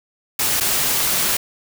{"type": "noise with dropouts", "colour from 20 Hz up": "white", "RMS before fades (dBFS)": -19, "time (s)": [0.39, 1.37], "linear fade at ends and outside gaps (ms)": 5, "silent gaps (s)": [0.602, 0.607], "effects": []}